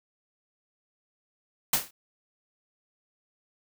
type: noise with exponential decay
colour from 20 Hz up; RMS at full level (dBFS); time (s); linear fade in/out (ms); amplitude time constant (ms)
white; -19; 1.73-1.91; 5; 39
effects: none